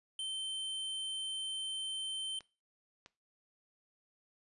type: tone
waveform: square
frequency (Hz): 3100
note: G7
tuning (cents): -20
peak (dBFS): -37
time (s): 0.19-2.39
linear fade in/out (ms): 2
type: clicks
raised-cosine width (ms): 0.2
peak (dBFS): -34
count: 2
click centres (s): 2.407 / 3.061
effects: noise-tail reverb RT60 0.3 s tail -20 dB re dry + resampled to 24000 Hz